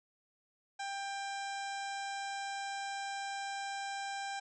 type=harmonic tone with a mistuned harmonic; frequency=792 Hz; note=G5; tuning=18 cents sharp; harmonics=1 / 2 / 3 / 4 / 5 / 6 / 7 / 8 / 9 / 10; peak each=-39 / -44 / -49 / -53 / -51 / -57 / -53 / -58 / -56 / -55 dBFS; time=0.79-4.4 s; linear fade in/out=10 ms; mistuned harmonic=6; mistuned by=+94 cents; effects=none